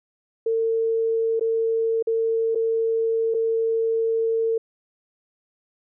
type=tone with dropouts; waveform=sine; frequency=452.1 Hz; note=A4; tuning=47 cents sharp; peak=-19 dBFS; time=0.46-4.58 s; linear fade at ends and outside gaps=5 ms; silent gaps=1.396-1.409 / 2.026-2.071 / 2.549-2.555 / 3.341-3.345 s; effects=none